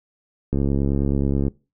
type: click train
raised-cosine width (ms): 3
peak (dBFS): -9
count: 67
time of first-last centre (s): 0.53-1.481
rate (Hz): 69.4
effects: noise-tail reverb RT60 0.3 s tail -22 dB re dry

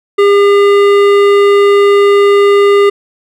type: tone with hard clipping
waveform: triangle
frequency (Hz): 403.6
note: G#4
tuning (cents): -49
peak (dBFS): -6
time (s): 0.18-2.9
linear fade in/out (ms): 10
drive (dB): 17
effects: none

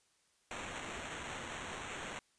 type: noise with sample-and-hold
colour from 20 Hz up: violet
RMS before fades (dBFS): -44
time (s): 0.51-2.19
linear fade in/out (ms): 0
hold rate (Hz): 4900
effects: white hiss -73 dBFS RMS until 2.38 s + resampled to 22050 Hz

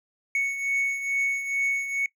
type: beating tone pair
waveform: triangle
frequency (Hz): 2217 / 2219.3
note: C#7 / C#7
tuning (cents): 0 / +1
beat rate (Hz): 2.3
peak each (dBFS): -23 / -30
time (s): 0.35-2.06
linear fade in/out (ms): 2
effects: noise-tail reverb RT60 0.1 s tail -21 dB re dry

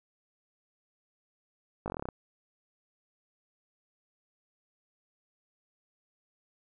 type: slowing click train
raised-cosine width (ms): 1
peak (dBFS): -21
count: 10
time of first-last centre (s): 1.86-2.088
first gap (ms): 19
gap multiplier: 1.07
effects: none

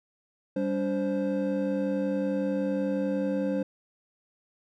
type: tone cluster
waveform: triangle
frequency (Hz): 196.1 / 287 / 523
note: G3 / D4 / C5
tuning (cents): +1 / -40 / -1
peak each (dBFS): -28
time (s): 0.56-3.63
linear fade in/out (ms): 5
effects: none

